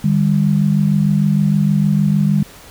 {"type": "tone pair together", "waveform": "sine", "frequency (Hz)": [152.8, 199.32], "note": ["D#3", "G3"], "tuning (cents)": [-31, 29], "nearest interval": "perfect fourth", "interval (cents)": 460, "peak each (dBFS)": -14, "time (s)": [0.04, 2.43], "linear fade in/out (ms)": 5, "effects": ["pink hiss -40 dBFS RMS until 2.7 s"]}